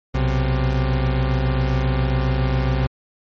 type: tone pair together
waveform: 40% pulse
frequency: 61.74 / 130.82 Hz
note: B1 / C3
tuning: 0 / 0 cents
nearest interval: octave + minor second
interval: 1300 cents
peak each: -19 dBFS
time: 0.14-2.87 s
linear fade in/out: 10 ms
effects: low-pass 4000 Hz 12 dB/octave + MP3 32 kbps